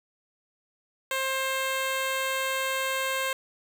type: tone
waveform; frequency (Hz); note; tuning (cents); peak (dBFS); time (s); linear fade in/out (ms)
10% pulse; 530; C5; +22; -18; 1.11-3.33; 2
effects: 9-bit